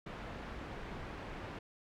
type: low-pass noise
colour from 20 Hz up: pink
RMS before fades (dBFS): -45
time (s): 0.06-1.59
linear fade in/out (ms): 5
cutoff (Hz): 2200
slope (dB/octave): 12
effects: none